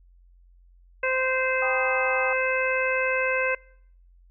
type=harmonic tone; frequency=519 Hz; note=C5; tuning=14 cents flat; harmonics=1 / 2 / 3 / 4 / 5; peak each=-26 / -32 / -28 / -30 / -29 dBFS; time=1.03-3.55 s; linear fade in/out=5 ms
type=chord; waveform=sine; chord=G augmented; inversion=none; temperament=equal; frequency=784 / 987.8 / 1244.5 Hz; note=G5 / B5 / D#6; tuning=0 / 0 / 0 cents; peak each=-31 / -37 / -33 dBFS; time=1.62-2.33 s; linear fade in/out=2 ms
effects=noise-tail reverb RT60 0.7 s tail -26 dB re dry + added 44 Hz sine -52 dBFS peak until 4.3 s